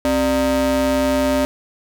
square ring-modulated tone, 164.7 Hz, E3, 1 cent flat, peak -13 dBFS, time 0.05-1.45 s, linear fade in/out 0 ms, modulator 429 Hz, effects none

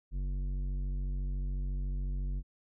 sine tone with tanh clipping, 47 Hz, F#1, 28 cents sharp, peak -33 dBFS, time 0.11-2.43 s, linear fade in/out 50 ms, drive 11 dB, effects none

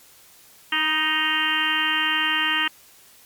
harmonic tone with a mistuned harmonic, 311.1 Hz, D#4, in tune, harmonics 1 / 3 / 4 / 5 / 6 / 7 / 8 / 9 / 10, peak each -34 / -31 / -29 / -29 / -24 / -33 / -31 / -25 / -27 dBFS, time 0.72-2.68 s, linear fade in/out 5 ms, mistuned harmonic 3, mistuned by +24 cents, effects white hiss -51 dBFS RMS until 3.25 s + MP3 96 kbps

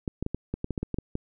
clicks, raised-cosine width 3 ms, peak -16 dBFS, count 12, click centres 0.078 / 0.226 / 0.264 / 0.346 / 0.54 / 0.644 / 0.707 / 0.778 / 0.83 / 0.943 / 0.986 / 1.154 s, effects none

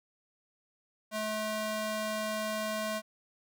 square tone with high-pass filter, 215.5 Hz, A3, 36 cents flat, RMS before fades -34 dBFS, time 1.11-3.02 s, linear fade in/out 50 ms, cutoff 470 Hz, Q 0.96, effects none

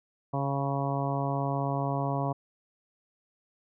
harmonic tone, 138.8 Hz, C#3, 3 cents sharp, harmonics 1 / 2 / 3 / 4 / 5 / 6 / 7 / 8, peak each -30 / -35 / -39 / -37 / -34 / -41 / -36 / -40 dBFS, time 0.33-2.33 s, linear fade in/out 10 ms, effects none

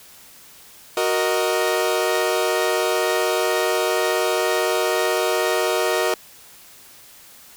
sawtooth chord, D# minor, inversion first, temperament equal, 370 / 466.2 / 622.3 Hz, F#4 / A#4 / D#5, 0 / 0 / 0 cents, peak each -19 dBFS, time 0.97-6.14 s, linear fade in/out 2 ms, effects white hiss -46 dBFS RMS until 7.56 s

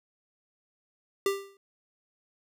square tone with exponential decay, 394.9 Hz, G4, 13 cents sharp, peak -22 dBFS, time 1.26-1.57 s, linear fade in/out 2 ms, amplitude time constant 67 ms, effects none

